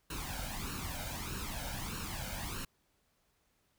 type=noise with flanger; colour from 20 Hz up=pink; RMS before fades=-40 dBFS; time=0.1-2.65 s; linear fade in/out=5 ms; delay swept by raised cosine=0.72 to 1.34 ms; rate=1.6 Hz; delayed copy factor=+0.7; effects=pink hiss -75 dBFS RMS until 3.78 s